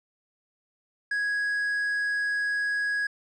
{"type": "tone", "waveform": "triangle", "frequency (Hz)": 1661.2, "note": "G#6", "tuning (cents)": 0, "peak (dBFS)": -23, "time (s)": [1.11, 3.07], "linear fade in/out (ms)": 5, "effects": ["resampled to 24000 Hz", "10-bit"]}